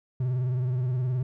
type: tone with vibrato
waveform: triangle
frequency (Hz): 126.4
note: B2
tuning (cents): +41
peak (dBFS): -22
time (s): 0.2-1.23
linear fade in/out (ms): 5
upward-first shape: sine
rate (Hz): 19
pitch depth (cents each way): 69
effects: none